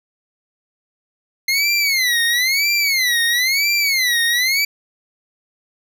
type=tone with vibrato; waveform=25% pulse; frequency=2094 Hz; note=C7; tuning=1 cent sharp; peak=-11 dBFS; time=1.48-4.65 s; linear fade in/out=5 ms; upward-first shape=sine; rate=1 Hz; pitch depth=210 cents each way; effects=none